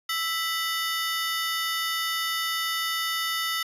20% pulse ring-modulated tone, 1649 Hz, G#6, 13 cents flat, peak -18 dBFS, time 0.09-3.63 s, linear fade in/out 5 ms, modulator 331 Hz, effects resampled to 32000 Hz

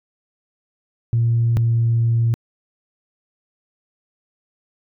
sine tone pair in turn, 116.54 / 115.87 Hz, A#2 / A#2, 0 / -10 cents, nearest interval unison, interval 10 cents, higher first, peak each -13 dBFS, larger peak neither, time 1.13-1.57 / 1.57-2.34 s, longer second, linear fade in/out 0 ms, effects tanh soft clip ceiling -10 dBFS

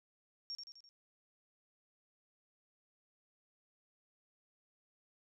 sine tone with echo, 5540 Hz, F8, 15 cents flat, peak -40 dBFS, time 0.5-0.55 s, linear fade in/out 0 ms, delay 85 ms, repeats 4, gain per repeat -5 dB, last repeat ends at 0.89 s, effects none

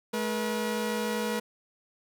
sawtooth tone pair together, 214.5 / 481.5 Hz, A3 / B4, -44 / -44 cents, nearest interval octave + major second, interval 1400 cents, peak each -27 dBFS, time 0.13-1.4 s, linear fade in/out 10 ms, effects none

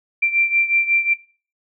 sine beating tone pair, 2356 / 2361.5 Hz, D7 / D7, +5 / +9 cents, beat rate 5.5 Hz, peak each -17 / -20 dBFS, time 0.22-1.14 s, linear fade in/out 10 ms, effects noise-tail reverb RT60 0.4 s tail -19 dB re dry

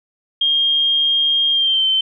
sine tone with pitch glide, 3224 to 3091 Hz, G7 to G7, +48 to -25 cents, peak -13 dBFS, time 0.41-2.01 s, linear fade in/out 5 ms, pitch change -73 cents, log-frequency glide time 1.51-1.87 s, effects none

